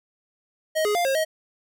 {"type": "tone with pitch steps", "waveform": "square", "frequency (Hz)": [629, 416.9, 699, 538, 632], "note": ["D#5", "G#4", "F5", "C5", "D#5"], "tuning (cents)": [19, 7, 1, 48, 27], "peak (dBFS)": -21, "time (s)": [0.75, 1.25], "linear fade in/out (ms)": 20, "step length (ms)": 100, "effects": []}